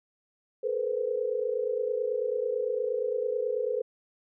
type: tone cluster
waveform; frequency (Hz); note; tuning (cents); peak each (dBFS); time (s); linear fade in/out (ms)
sine; 431.4 / 481.1 / 510; A4 / B4 / C5; -34 / -45 / -44; -31; 0.63-3.82; 10
effects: none